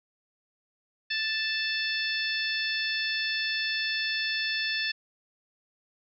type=harmonic tone; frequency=880 Hz; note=A5; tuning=in tune; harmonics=2 / 3 / 4 / 5 / 6; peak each=-31 / -33 / -34 / -35 / -36 dBFS; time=1.1-4.92 s; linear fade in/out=10 ms; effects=none